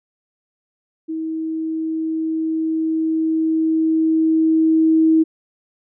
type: tone with level ramp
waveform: sine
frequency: 320 Hz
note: D#4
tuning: 49 cents sharp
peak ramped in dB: -22 to -10 dBFS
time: 1.08-5.24 s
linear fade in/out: 20 ms
effects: none